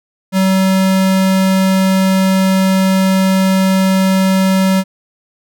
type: tone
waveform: square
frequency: 190.1 Hz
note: F#3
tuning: 47 cents sharp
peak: -10 dBFS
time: 0.32-4.84 s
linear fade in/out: 50 ms
effects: none